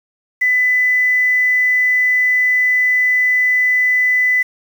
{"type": "tone with quantisation", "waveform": "sine", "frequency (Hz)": 2000, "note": "B6", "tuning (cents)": 21, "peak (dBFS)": -11, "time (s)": [0.41, 4.43], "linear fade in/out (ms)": 10, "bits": 6, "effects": []}